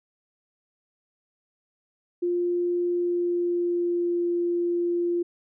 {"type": "tone with pitch glide", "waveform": "sine", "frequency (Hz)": [351, 347], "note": ["F4", "F4"], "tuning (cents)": [9, -11], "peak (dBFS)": -22, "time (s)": [2.22, 5.23], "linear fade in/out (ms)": 10, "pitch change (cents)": -20, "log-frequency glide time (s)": [2.9, 4.26], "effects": []}